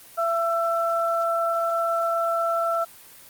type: tone pair together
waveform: sine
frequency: 671.9 / 1336 Hz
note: E5 / E6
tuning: +33 / +23 cents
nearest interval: octave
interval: 1190 cents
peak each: -23 / -24 dBFS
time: 0.17-2.85 s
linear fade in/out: 20 ms
effects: white hiss -47 dBFS RMS until 3.29 s + Opus 24 kbps